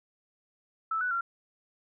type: tone with pitch steps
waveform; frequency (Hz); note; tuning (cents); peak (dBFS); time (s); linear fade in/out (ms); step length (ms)
sine; 1315 / 1483 / 1375; E6 / F#6 / F6; -5 / +4 / -27; -27; 0.91-1.21; 5; 100
effects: none